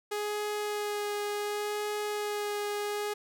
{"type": "tone with vibrato", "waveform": "sawtooth", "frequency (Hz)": 415.7, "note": "G#4", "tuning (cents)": 2, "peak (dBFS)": -27, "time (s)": [0.11, 3.14], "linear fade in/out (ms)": 10, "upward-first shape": "sine", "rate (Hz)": 0.68, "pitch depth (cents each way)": 12, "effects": []}